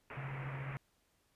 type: low-pass noise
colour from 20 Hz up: white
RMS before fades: -48 dBFS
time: 0.1-0.77 s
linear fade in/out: 2 ms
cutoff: 2400 Hz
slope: 48 dB/octave
type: tone with tremolo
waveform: sine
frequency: 135.6 Hz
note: C#3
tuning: 38 cents flat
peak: -38 dBFS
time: 0.17-0.77 s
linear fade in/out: 0 ms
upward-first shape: triangle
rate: 14 Hz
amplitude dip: 50%
effects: pink hiss -75 dBFS RMS until 1.35 s + resampled to 32000 Hz